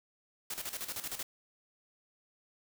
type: noise with tremolo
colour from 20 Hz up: white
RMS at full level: -38 dBFS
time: 0.5-1.23 s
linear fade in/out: 5 ms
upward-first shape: square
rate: 13 Hz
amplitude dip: 70%
effects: none